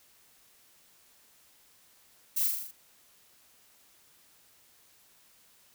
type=noise with echo; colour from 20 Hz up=violet; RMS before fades=-29 dBFS; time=2.36-2.48 s; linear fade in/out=10 ms; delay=39 ms; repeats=6; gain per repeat=-3 dB; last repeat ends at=2.714 s; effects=white hiss -62 dBFS RMS until 5.74 s